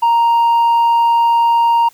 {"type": "tone with hard clipping", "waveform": "triangle", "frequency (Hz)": 932.3, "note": "A#5", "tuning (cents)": 0, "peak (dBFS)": -8, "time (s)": [0.02, 1.89], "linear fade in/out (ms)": 10, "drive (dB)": 1, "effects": ["white hiss -49 dBFS RMS until 1.93 s"]}